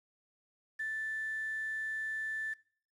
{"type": "tone with quantisation", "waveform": "sine", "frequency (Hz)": 1760, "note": "A6", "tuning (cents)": 0, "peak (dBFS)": -34, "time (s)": [0.79, 2.54], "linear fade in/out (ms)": 10, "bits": 9, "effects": ["noise-tail reverb RT60 0.5 s tail -21 dB re dry", "low-pass 9000 Hz 12 dB/octave"]}